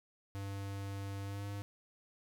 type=tone with pitch glide; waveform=square; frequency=99 to 100.91 Hz; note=G2 to G#2; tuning=+18 to -49 cents; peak=-40 dBFS; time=0.35-1.62 s; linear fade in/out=0 ms; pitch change=+33 cents; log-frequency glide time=1.24-1.45 s; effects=none